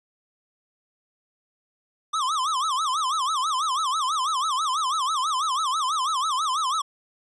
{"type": "tone with vibrato", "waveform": "square", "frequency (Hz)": 1151, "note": "D6", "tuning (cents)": -35, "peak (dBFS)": -23, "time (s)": [2.13, 6.82], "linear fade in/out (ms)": 10, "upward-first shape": "sine", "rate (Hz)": 6.1, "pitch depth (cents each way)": 230, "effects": ["resampled to 22050 Hz"]}